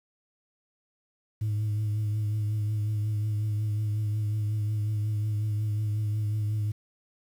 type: tone with vibrato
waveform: sine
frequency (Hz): 106.1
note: G#2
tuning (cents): +38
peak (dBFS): -23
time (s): 1.41-6.72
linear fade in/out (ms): 10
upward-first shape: triangle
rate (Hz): 5.5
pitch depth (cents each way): 38
effects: tanh soft clip ceiling -24 dBFS + 9-bit